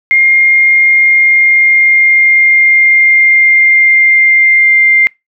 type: tone with pitch glide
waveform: sine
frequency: 2123 to 2100 Hz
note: C7 to C7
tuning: +25 to +6 cents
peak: -4 dBFS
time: 0.11-5.07 s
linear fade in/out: 0 ms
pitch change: -19 cents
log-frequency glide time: 0.96-4.75 s
effects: noise-tail reverb RT60 0.2 s tail -25 dB re dry